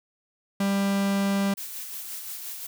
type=tone; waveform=45% pulse; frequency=197.8 Hz; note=G3; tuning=16 cents sharp; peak=-22 dBFS; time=0.6-1.54 s; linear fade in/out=5 ms
type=noise with tremolo; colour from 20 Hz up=blue; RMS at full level=-35 dBFS; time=1.57-2.67 s; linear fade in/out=10 ms; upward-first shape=sine; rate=5.7 Hz; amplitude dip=35%
effects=none